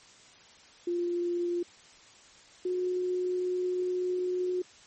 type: tone pair in turn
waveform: sine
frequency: 348.5 / 363.1 Hz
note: F4 / F#4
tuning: -4 / -33 cents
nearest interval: minor second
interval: 71 cents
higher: second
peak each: -27 dBFS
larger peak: neither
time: 0.87-1.63 / 2.65-4.62 s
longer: second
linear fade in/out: 5 ms
effects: white hiss -55 dBFS RMS until 4.86 s + MP3 32 kbps